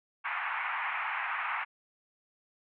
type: band-pass noise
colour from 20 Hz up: pink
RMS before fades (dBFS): -34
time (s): 0.24-1.65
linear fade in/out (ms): 20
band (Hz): 840 to 2500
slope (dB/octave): 48
effects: none